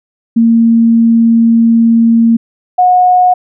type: tone pair in turn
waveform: sine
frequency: 229.6 / 727.4 Hz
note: A#3 / F#5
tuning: -26 / -30 cents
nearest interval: octave + minor sixth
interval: 1996 cents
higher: second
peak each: -4 dBFS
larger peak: neither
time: 0.36-2.37 / 2.78-3.34 s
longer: first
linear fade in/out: 10 ms
effects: none